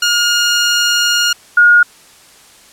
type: tone pair in turn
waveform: 15% pulse / sine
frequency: 1424 / 1433.9 Hz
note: F6 / F6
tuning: +33 / +45 cents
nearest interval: unison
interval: 12 cents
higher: second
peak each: -4 dBFS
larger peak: neither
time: 0.02-1.33 / 1.57-1.83 s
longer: first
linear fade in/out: 5 ms
effects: white hiss -43 dBFS RMS until 2.72 s + low-pass 10000 Hz 12 dB/octave